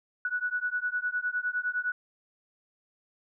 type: beating tone pair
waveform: sine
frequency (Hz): 1469 / 1478.8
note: F#6 / F#6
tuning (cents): -13 / -1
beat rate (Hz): 9.8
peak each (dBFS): -31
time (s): 0.25-1.92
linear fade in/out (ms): 2
effects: none